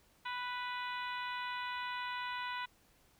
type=harmonic tone; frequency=493.9 Hz; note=B4; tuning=in tune; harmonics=2 / 3 / 4 / 5 / 6 / 7 / 8; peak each=-40 / -44 / -46 / -48 / -50 / -51 / -52 dBFS; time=0.25-2.66 s; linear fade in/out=10 ms; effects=pink hiss -68 dBFS RMS until 3.19 s